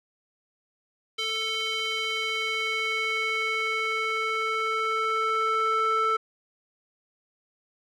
square tone with band-pass filter sweep, 442 Hz, A4, 8 cents sharp, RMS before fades -27 dBFS, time 1.18-6.17 s, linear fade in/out 10 ms, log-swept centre 3200 to 1300 Hz, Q 2.6, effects none

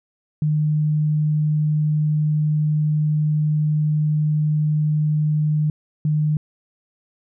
sine tone bursts at uneven times, 152 Hz, D#3, 40 cents flat, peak -16 dBFS, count 2, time 0.42-5.7 / 6.05-6.37 s, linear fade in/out 2 ms, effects none

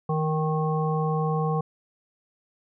harmonic tone with a mistuned harmonic, 155.56 Hz, D#3, in tune, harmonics 1 / 3 / 5 / 7, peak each -24 / -29 / -31 / -32 dBFS, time 0.09-1.61 s, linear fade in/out 5 ms, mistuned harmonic 1, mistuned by +26 cents, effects none

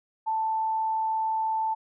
sine tone, 883 Hz, A5, 6 cents sharp, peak -24 dBFS, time 0.26-1.75 s, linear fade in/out 20 ms, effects none

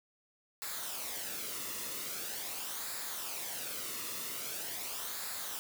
white noise with flanger, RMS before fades -40 dBFS, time 0.62-5.59 s, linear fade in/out 0 ms, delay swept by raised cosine 0.33 to 1.3 ms, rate 0.43 Hz, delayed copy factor -0.55, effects none

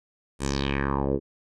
10% pulse tone with low-pass filter sweep, 69 Hz, C#2, 7 cents flat, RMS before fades -26 dBFS, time 0.39-1.2 s, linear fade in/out 50 ms, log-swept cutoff 9600 to 380 Hz, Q 3.6, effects none

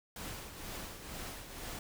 pink noise with tremolo, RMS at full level -42 dBFS, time 0.16-1.79 s, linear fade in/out 2 ms, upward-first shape triangle, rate 2.1 Hz, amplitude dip 60%, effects none

